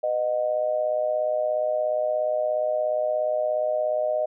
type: tone with amplitude modulation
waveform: sine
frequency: 617 Hz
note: D#5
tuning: 15 cents flat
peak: -18 dBFS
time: 0.03-4.26 s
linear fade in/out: 10 ms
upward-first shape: sine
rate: 117 Hz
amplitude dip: 75%
effects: none